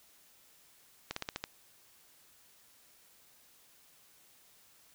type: slowing click train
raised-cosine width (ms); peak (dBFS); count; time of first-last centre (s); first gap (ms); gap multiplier
0.2; -18; 6; 1.11-1.44; 54; 1.1
effects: white hiss -63 dBFS RMS until 4.94 s